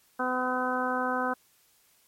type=harmonic tone; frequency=253.3 Hz; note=B3; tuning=44 cents sharp; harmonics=1 / 2 / 3 / 4 / 5 / 6; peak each=-33 / -33 / -33 / -33 / -33 / -33 dBFS; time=0.19-1.34 s; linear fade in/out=10 ms; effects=white hiss -64 dBFS RMS until 2.07 s + MP3 64 kbps